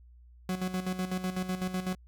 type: tone with tremolo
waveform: 40% pulse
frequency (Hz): 184.4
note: F#3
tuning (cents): -6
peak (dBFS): -28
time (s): 0.49-1.95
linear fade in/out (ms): 2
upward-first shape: square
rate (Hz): 8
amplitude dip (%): 65
effects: added 60 Hz sine -52 dBFS peak until 2.07 s